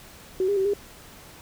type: tone with pitch steps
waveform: sine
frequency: 375.1 / 404.4 / 384.3 / 405.4 Hz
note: F#4 / G#4 / G4 / G#4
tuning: +24 / -46 / -34 / -42 cents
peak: -20 dBFS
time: 0.4-0.736 s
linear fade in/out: 2 ms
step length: 84 ms
effects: pink hiss -47 dBFS RMS until 1.41 s